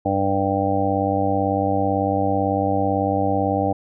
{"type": "harmonic tone", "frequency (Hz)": 98, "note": "G2", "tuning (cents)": 0, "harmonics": [1, 2, 3, 5, 6, 7, 8], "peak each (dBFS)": [-26, -28, -24, -26, -26, -28, -23], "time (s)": [0.05, 3.73], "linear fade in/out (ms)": 10, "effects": []}